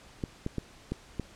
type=clicks; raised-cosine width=3 ms; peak=-18 dBFS; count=5; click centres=0.238 / 0.464 / 0.583 / 0.92 / 1.197 s; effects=pink hiss -54 dBFS RMS until 1.35 s + low-pass 8000 Hz 12 dB/octave